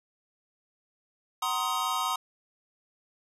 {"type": "chord", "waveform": "square", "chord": "C half-diminished seventh", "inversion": "second", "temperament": "just", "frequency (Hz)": [753.5, 941.9, 1046.5, 1255.8], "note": ["Gb5", "Bb5", "C6", "Eb6"], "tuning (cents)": [31, 18, 0, 16], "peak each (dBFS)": [-37, -34, -33, -32], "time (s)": [1.42, 2.16], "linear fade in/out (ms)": 5, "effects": ["resampled to 32000 Hz"]}